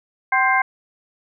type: tone cluster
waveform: sine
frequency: 768 / 1045 / 1584 / 2104 Hz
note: G5 / C6 / G6 / C7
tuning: -36 / -2 / +18 / +9 cents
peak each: -20 dBFS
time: 0.32-0.62 s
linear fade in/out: 5 ms
effects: none